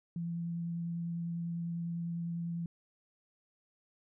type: tone with vibrato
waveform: sine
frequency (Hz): 169.5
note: E3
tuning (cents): +49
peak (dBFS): -34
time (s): 0.16-2.66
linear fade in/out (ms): 2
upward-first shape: sine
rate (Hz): 10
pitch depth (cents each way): 10
effects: none